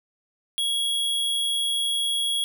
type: tone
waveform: square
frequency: 3322 Hz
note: G#7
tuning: in tune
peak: -23 dBFS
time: 0.58-2.44 s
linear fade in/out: 0 ms
effects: none